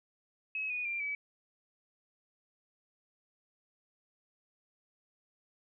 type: tone with pitch steps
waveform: sine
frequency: 2565 / 2469 / 2377 / 2288 Hz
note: E7 / D#7 / D7 / D7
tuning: -48 / -14 / +20 / -46 cents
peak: -33 dBFS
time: 0.55-1.15 s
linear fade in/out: 2 ms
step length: 150 ms
effects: none